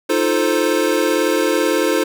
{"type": "chord", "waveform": "square", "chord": "F dominant seventh", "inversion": "third", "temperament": "equal", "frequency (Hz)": [311.1, 349.2, 440, 523.3], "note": ["Eb4", "F4", "A4", "C5"], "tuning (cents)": [0, 0, 0, 0], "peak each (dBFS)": -21, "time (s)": [0.09, 2.04], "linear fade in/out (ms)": 10, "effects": []}